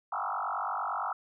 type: tone with frequency modulation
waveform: sine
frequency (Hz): 1045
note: C6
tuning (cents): -2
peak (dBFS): -30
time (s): 0.12-1.13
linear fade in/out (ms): 5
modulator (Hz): 48.8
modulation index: 6.6
effects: none